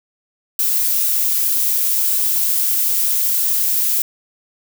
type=noise; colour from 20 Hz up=violet; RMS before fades=-17 dBFS; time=0.59-4.02 s; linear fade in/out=2 ms; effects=none